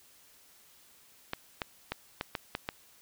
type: clicks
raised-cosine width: 0.3 ms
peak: -16 dBFS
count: 7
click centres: 1.334 / 1.618 / 1.92 / 2.211 / 2.352 / 2.551 / 2.689 s
effects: white hiss -60 dBFS RMS until 3.01 s